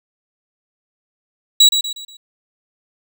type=tone with echo; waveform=35% pulse; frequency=3895 Hz; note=B7; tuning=25 cents flat; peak=-4 dBFS; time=1.6-1.69 s; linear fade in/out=5 ms; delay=120 ms; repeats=4; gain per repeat=-8 dB; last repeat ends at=2.17 s; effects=none